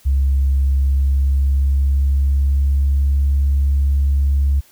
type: tone with pitch glide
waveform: sine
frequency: 68.1 to 69.65 Hz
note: C#2 to C#2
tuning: -30 to +9 cents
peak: -11 dBFS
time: 0.05-4.61 s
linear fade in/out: 20 ms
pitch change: +39 cents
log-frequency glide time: 0.69-3.22 s
effects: tanh soft clip ceiling -9 dBFS + white hiss -51 dBFS RMS until 4.71 s